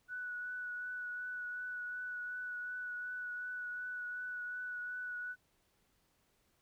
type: tone with vibrato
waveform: sine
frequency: 1477 Hz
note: F#6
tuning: 3 cents flat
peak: -39 dBFS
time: 0.08-5.36 s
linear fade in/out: 50 ms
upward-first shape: triangle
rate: 2.7 Hz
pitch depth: 18 cents each way
effects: pink hiss -75 dBFS RMS until 6.61 s